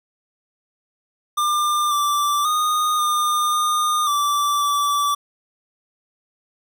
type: tone with pitch steps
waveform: square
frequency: 1197 / 1171 / 1232 / 1212 / 1219 / 1165 / 1158 Hz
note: D6 / D6 / D#6 / D#6 / D#6 / D6 / D6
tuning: +33 / -5 / -17 / -46 / -36 / -14 / -25 cents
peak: -18 dBFS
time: 1.37-5.15 s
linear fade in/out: 10 ms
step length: 540 ms
effects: none